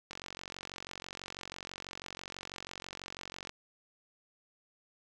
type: click train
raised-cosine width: 0.2 ms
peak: -24 dBFS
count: 157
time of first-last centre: 0.11-3.494 s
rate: 46.1 Hz
effects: none